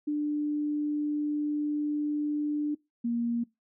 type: tone pair in turn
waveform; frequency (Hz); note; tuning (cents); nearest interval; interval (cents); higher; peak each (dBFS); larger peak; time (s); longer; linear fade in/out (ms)
sine; 296.7 / 235.5; D4 / A#3; +18 / +18; major third; 400; first; -26; neither; 0.07-2.75 / 3.04-3.44; first; 10
effects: noise-tail reverb RT60 0.2 s tail -22 dB re dry